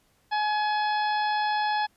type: harmonic tone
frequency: 845 Hz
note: G#5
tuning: 30 cents sharp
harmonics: 1 / 2 / 3 / 4 / 5 / 6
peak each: -24 / -31 / -40 / -38 / -40 / -42 dBFS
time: 0.31-1.87 s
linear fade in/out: 20 ms
effects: pink hiss -66 dBFS RMS until 1.96 s + resampled to 32000 Hz